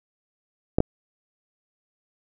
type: clicks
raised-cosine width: 2 ms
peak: -5 dBFS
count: 2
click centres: 0.785 / 0.804 s
effects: none